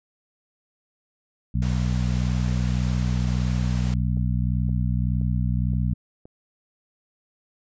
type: harmonic tone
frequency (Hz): 61.74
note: B1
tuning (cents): 0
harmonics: 1 / 2 / 3 / 4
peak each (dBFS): -24 / -24 / -27 / -36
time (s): 1.54-5.94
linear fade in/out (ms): 10
type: high-pass noise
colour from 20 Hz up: pink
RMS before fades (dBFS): -40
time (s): 1.62-3.94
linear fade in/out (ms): 2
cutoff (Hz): 390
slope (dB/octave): 96
type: click train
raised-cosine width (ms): 2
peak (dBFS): -31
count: 7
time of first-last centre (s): 3.13-6.255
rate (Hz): 1.92
effects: resampled to 16000 Hz